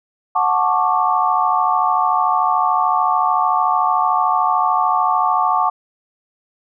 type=chord; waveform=sine; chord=D major seventh; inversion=first; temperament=just; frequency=734.2 / 881 / 1101.2 / 1174.7 Hz; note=F#5 / A5 / C#6 / D6; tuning=-14 / +2 / -12 / 0 cents; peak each=-19 dBFS; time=0.35-5.7 s; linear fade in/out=10 ms; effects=none